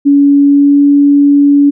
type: tone with pitch glide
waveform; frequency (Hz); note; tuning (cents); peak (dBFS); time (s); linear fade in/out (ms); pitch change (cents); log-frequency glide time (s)
sine; 283.1 to 285.1; C#4 to C#4; +37 to +49; -3; 0.05-1.71; 20; +12; 0.46-0.83
effects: none